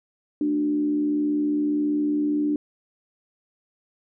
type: tone with frequency modulation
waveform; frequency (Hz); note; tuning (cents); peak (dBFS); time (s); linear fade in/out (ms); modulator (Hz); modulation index
sine; 296.4; D4; +16; -20; 0.41-2.56; 2; 74.9; 0.41
effects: none